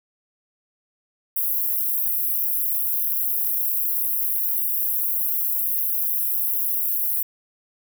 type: high-pass noise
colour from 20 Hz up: pink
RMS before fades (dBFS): -23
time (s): 1.36-7.23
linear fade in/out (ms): 5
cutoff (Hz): 12000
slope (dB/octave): 48
effects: none